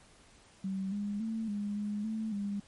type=tone with pitch steps; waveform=sine; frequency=191.9 / 204.5 / 223.1 / 205.1 / 207.5 / 219.9 / 202 Hz; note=G3 / G#3 / A3 / G#3 / G#3 / A3 / G#3; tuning=-37 / -26 / +24 / -21 / -1 / -1 / -48 cents; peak=-32 dBFS; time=0.64-2.6 s; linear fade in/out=5 ms; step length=280 ms; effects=pink hiss -60 dBFS RMS until 2.67 s + MP3 48 kbps